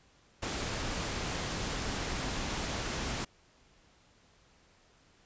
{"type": "noise", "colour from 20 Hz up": "pink", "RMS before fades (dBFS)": -35, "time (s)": [0.42, 3.25], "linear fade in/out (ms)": 10, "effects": ["pink hiss -64 dBFS RMS until 5.25 s", "resampled to 16000 Hz"]}